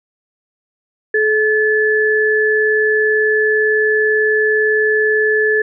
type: tone pair together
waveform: sine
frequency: 429.5 / 1729.5 Hz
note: A4 / A6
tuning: -42 / -30 cents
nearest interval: 2 octaves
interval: 2412 cents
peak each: -14 dBFS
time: 1.14-5.62 s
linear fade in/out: 5 ms
effects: none